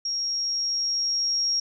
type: tone with level ramp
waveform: sine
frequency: 5588 Hz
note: F8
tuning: in tune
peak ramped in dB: -25 to -21 dBFS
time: 0.05-1.6 s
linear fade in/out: 5 ms
effects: none